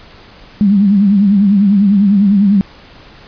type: tone with vibrato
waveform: sine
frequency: 200.6 Hz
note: G3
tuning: 40 cents sharp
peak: -6 dBFS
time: 0.61-2.61 s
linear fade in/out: 0 ms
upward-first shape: sine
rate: 10 Hz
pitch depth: 86 cents each way
effects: pink hiss -39 dBFS RMS until 3.27 s + resampled to 11025 Hz